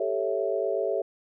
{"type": "chord", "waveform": "sine", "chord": "A dominant seventh", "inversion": "third", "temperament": "equal", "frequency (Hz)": [392, 440, 554.4, 659.3], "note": ["G4", "A4", "C#5", "E5"], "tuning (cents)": [0, 0, 0, 0], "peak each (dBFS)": -30, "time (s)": [0, 1.02], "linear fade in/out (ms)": 5, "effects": []}